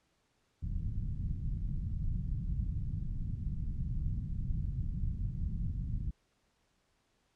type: low-pass noise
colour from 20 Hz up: pink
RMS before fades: -35 dBFS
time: 0.62-6.11 s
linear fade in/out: 10 ms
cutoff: 160 Hz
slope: 24 dB/octave
effects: pink hiss -75 dBFS RMS until 7.35 s + low-pass 8000 Hz 12 dB/octave